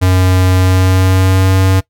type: tone with pitch glide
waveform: square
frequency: 92.5 to 94.72 Hz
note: F#2 to F#2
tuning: 0 to +41 cents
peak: -8 dBFS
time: 0.01-1.81 s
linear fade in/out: 20 ms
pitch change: +41 cents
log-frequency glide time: 0.54-1.55 s
effects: noise-tail reverb RT60 0.1 s tail -20 dB re dry